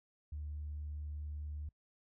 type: tone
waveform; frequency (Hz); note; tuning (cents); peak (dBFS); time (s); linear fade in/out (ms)
sine; 74.6; D2; +28; -39; 0.32-1.69; 5
effects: noise-tail reverb RT60 0.1 s tail -25 dB re dry + tanh soft clip ceiling -35 dBFS